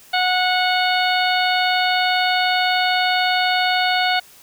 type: harmonic tone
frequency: 733 Hz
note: F#5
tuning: 16 cents flat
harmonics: 1 / 2 / 3 / 4 / 5 / 6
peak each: -19 / -22 / -24 / -25 / -26 / -27 dBFS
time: 0.13-4.2 s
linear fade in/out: 10 ms
effects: white hiss -47 dBFS RMS until 4.42 s